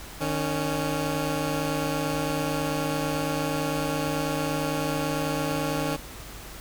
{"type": "tone pair together", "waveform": "15% pulse", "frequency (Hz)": [153.1, 277.2], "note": ["D#3", "C#4"], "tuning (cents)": [-28, 0], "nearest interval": "minor seventh", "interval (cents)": 1028, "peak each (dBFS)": -22, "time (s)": [0.2, 5.97], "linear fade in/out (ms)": 20, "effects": ["added 50 Hz sine -44 dBFS peak until 6.6 s", "pink hiss -42 dBFS RMS until 6.6 s"]}